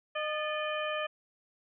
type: harmonic tone with a mistuned harmonic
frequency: 611 Hz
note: D#5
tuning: 32 cents flat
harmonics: 1 / 2 / 3 / 4 / 5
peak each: -34 / -37 / -39 / -40 / -41 dBFS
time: 0.15-1.07 s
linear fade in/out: 10 ms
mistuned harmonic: 3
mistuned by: -77 cents
effects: none